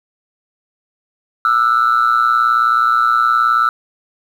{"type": "tone with amplitude modulation", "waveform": "sine", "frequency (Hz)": 1327, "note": "E6", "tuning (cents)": 11, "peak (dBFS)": -5, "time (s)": [1.45, 3.69], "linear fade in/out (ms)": 2, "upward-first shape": "sine", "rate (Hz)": 119, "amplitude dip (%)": 90, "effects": ["tanh soft clip ceiling -5 dBFS", "7-bit"]}